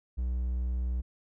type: tone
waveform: triangle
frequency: 61.74 Hz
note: B1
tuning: in tune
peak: -26 dBFS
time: 0.17-1.02 s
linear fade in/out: 20 ms
effects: none